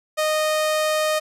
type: tone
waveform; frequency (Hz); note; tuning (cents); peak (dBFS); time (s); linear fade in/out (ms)
sawtooth; 618; D#5; -12; -15; 0.17-1.2; 20
effects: resampled to 32000 Hz